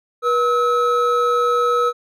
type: tone pair together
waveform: triangle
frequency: 482.8 / 1289 Hz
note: B4 / E6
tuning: -39 / -39 cents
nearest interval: octave + perfect fourth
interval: 1700 cents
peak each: -16 / -15 dBFS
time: 0.22-1.93 s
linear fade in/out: 50 ms
effects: none